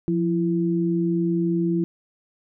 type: tone pair together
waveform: sine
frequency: 174.61 / 334.6 Hz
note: F3 / E4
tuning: 0 / +26 cents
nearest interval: major seventh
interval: 1126 cents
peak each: -22 dBFS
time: 0.08-1.84 s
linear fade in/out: 0 ms
effects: none